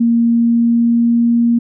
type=tone with pitch glide; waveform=sine; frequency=233.1 to 235.1 Hz; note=A#3 to A#3; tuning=0 to +15 cents; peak=-9 dBFS; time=0-1.59 s; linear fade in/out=10 ms; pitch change=+15 cents; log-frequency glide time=0.2-1.36 s; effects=none